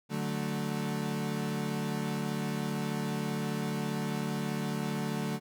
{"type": "chord", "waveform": "35% pulse", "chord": "D major", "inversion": "none", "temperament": "equal", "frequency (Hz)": [146.83, 185, 220], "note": ["D3", "F#3", "A3"], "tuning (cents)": [0, 0, 0], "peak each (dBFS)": [-34, -35, -33], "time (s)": [0.09, 5.4], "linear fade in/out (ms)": 50, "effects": []}